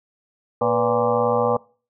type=harmonic tone with a mistuned harmonic; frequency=116.54 Hz; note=A#2; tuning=in tune; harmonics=1 / 2 / 4 / 5 / 6 / 7 / 8 / 9 / 10; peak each=-31 / -28 / -20 / -24 / -31 / -25 / -31 / -28 / -28 dBFS; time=0.61-1.57 s; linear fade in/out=5 ms; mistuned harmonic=4; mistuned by=+86 cents; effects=noise-tail reverb RT60 0.4 s tail -24 dB re dry